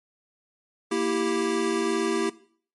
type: chord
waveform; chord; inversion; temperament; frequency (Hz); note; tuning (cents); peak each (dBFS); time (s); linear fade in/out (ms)
square; E diminished; second; equal; 233.1 / 329.6 / 392; Bb3 / E4 / G4; 0 / 0 / 0; -31 / -28 / -27; 0.91-2.3; 10
effects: noise-tail reverb RT60 0.5 s tail -18 dB re dry + MP3 48 kbps